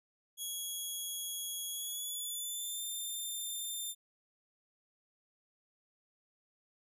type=tone with pitch glide; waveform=5% pulse; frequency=3329 to 3589 Hz; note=G#7 to A7; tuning=+3 to +34 cents; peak=-30 dBFS; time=0.37-3.95 s; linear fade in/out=50 ms; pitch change=+131 cents; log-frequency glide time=1.7-2.84 s; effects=resampled to 32000 Hz